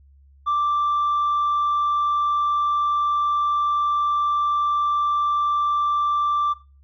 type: tone with tanh clipping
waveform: sine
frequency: 1174.7 Hz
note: D6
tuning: in tune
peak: -19 dBFS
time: 0.46-6.54 s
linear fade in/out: 20 ms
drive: 1 dB
effects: noise-tail reverb RT60 0.3 s tail -17 dB re dry + added 69 Hz sine -49 dBFS peak until 6.83 s